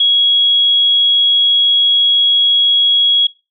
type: tone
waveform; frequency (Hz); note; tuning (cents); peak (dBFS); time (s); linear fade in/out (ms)
sine; 3322; G#7; 0; -8; 0-3.27; 5
effects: noise-tail reverb RT60 0.3 s tail -22 dB re dry